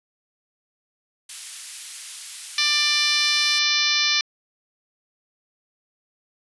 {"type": "high-pass noise", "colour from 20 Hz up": "white", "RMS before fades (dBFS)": -35, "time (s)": [1.29, 3.59], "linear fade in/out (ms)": 5, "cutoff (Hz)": 2200, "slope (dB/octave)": 12}
{"type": "harmonic tone", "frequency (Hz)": 592, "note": "D5", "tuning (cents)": 14, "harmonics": [2, 3, 4, 5, 6, 7, 8, 9, 10], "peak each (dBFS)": [-33, -29, -24, -29, -25, -25, -28, -26, -30], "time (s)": [2.58, 4.21], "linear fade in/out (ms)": 2}
{"effects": ["resampled to 24000 Hz"]}